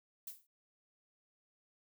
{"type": "noise with exponential decay", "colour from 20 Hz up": "violet", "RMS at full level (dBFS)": -41, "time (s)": [0.27, 0.47], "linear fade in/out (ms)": 5, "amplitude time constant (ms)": 42, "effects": []}